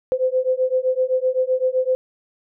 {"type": "beating tone pair", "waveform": "sine", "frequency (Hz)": [510, 517.8], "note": ["C5", "C5"], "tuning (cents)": [-44, -18], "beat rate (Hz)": 7.8, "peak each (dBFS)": -20, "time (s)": [0.12, 1.95], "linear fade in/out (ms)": 0, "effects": []}